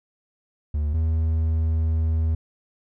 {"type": "tone pair in turn", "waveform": "triangle", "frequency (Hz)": [74.4, 80.16], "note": ["D2", "E2"], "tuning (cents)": [23, -48], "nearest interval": "minor second", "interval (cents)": 129, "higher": "second", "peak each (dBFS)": [-19, -17], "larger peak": "second", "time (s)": [[0.74, 0.94], [0.94, 2.35]], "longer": "second", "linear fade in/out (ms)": 5, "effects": []}